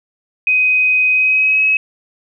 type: tone with pitch glide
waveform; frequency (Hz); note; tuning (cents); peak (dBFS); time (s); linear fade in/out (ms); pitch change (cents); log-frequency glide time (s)
sine; 2511 to 2561; D#7 to D#7; +15 to +49; -10; 0.47-1.77; 2; +34; 1.11-1.65
effects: none